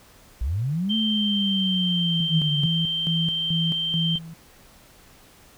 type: linear two-way sweep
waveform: sine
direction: up then down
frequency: 51.91 to 221.5 to 142.7 Hz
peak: -22 dBFS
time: 0.41-2.66 s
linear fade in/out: 5 ms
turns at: 0.95 s
type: tone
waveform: sine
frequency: 3136 Hz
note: G7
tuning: in tune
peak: -23 dBFS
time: 0.89-4.19 s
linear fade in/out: 20 ms
type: tone with tremolo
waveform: sine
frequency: 164.1 Hz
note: E3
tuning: 8 cents flat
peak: -22 dBFS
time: 2.2-4.34 s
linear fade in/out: 5 ms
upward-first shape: square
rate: 2.3 Hz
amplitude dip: 80%
effects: pink hiss -52 dBFS RMS until 5.57 s